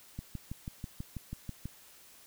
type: click train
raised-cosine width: 5 ms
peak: -26 dBFS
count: 10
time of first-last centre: 0.19-1.656 s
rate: 6.14 Hz
effects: white hiss -57 dBFS RMS until 2.26 s